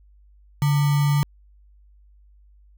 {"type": "tone with sample-and-hold", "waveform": "sine", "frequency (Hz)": 144, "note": "D3", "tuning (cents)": -34, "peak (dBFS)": -16, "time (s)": [0.62, 1.23], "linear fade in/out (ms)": 0, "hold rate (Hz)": 1050, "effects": ["added 50 Hz sine -50 dBFS peak until 2.77 s"]}